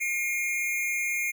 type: tone pair together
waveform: square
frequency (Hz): 2141 / 2403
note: C7 / D7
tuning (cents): +39 / +39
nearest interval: major second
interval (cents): 200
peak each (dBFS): -29 / -31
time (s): 0-1.32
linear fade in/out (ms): 20
effects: none